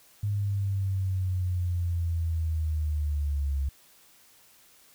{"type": "linear sweep", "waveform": "sine", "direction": "down", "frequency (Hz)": [103.1, 68], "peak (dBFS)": -25, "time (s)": [0.23, 3.69], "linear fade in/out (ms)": 5, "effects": ["white hiss -58 dBFS RMS until 4.94 s"]}